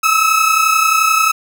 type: tone pair together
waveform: 30% pulse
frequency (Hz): 1279.6 / 1311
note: D#6 / E6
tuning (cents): +48 / -10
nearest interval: unison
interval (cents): 42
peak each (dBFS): -11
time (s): 0.03-1.32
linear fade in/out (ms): 10
effects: none